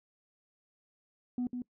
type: tone with echo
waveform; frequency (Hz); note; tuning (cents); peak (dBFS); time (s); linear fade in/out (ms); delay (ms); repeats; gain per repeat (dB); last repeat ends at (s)
sine; 246.9; B3; 0; -28; 1.38-1.47; 2; 150; 1; -6; 1.62
effects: noise-tail reverb RT60 0.1 s tail -22 dB re dry + tanh soft clip ceiling -28 dBFS